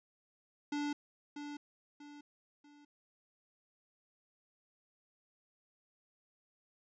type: tone with echo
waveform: square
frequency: 291.7 Hz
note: D4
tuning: 12 cents flat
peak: -35 dBFS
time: 0.72-0.93 s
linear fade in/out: 5 ms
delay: 640 ms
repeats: 3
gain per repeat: -8 dB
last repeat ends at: 2.85 s
effects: resampled to 16000 Hz